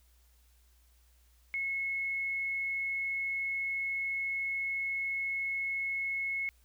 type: tone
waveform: sine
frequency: 2183 Hz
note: C#7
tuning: 27 cents flat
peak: -31 dBFS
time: 1.54-6.49 s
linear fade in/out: 0 ms
effects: added 60 Hz sine -62 dBFS peak until 6.64 s + white hiss -70 dBFS RMS until 6.64 s